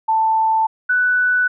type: tone pair in turn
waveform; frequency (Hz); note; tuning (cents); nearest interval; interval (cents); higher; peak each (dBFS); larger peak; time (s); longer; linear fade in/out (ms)
sine; 885 / 1488.4; A5 / F#6; +10 / +10; major sixth; 900; second; -13; neither; 0.08-0.67 / 0.89-1.48; neither; 10
effects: none